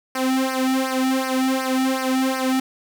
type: tone with flanger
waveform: sawtooth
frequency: 261.6 Hz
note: C4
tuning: in tune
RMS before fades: -21 dBFS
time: 0.15-2.6 s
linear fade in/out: 5 ms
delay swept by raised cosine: 0.27 to 1.97 ms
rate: 2.7 Hz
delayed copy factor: -0.95
effects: 9-bit